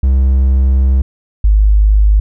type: tone pair in turn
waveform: triangle / sine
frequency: 66 / 51.65 Hz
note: C2 / G#1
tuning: +16 / -9 cents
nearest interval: major third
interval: 425 cents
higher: first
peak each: -5 dBFS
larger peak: neither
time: 0.03-1.02 / 1.44-2.2 s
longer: first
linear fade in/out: 5 ms
effects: none